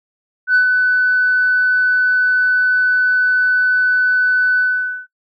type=tone with ADSR envelope; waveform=sine; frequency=1499 Hz; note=F#6; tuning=22 cents sharp; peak=-6 dBFS; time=0.47-5.07 s; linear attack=80 ms; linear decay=100 ms; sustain=-4 dB; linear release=480 ms; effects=noise-tail reverb RT60 0.1 s tail -22 dB re dry + tanh soft clip ceiling -6 dBFS